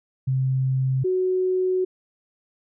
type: tone pair in turn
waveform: sine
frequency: 131.5 / 370.3 Hz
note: C3 / F#4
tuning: +9 / +1 cents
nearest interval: octave + tritone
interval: 1792 cents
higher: second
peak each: -19 dBFS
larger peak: neither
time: 0.27-1.04 / 1.04-1.85 s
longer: second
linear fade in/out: 10 ms
effects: none